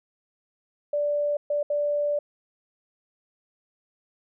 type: tone bursts at uneven times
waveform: sine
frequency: 585 Hz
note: D5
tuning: 7 cents flat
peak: -22 dBFS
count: 3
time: 0.93-1.37 / 1.5-1.63 / 1.7-2.19 s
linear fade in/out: 5 ms
effects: none